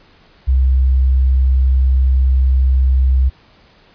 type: tone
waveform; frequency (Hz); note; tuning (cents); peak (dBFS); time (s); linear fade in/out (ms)
sine; 65.1; C2; -8; -9; 0.47-3.3; 20
effects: pink hiss -49 dBFS RMS until 3.94 s + resampled to 11025 Hz